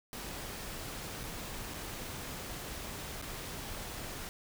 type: noise with dropouts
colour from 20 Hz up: pink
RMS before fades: -42 dBFS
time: 0.13-4.29 s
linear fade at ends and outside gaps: 0 ms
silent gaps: 1.233-1.238 / 1.738-1.742 / 3.215-3.224 s
effects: none